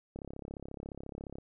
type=click train; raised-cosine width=2 ms; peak=-29 dBFS; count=43; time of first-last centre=0.16-1.384 s; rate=34.3 Hz; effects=none